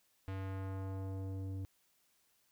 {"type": "tone with low-pass filter sweep", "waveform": "square", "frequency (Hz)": 96, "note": "G2", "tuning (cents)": -36, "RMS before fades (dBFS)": -41, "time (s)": [0.28, 1.65], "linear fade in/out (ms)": 0, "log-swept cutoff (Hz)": [2700, 290], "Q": 0.92, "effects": ["white hiss -74 dBFS RMS until 2.51 s"]}